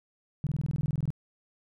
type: tone bursts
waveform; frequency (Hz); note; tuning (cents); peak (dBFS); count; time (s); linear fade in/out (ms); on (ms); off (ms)
sine; 146.83; D3; 0; -25; 14; 0.44-1.104; 0; 27; 22
effects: none